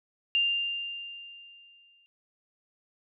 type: tone with exponential decay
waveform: sine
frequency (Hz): 2794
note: F7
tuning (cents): 0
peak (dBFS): -21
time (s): 0.35-2.06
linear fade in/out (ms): 0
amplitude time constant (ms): 370
effects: none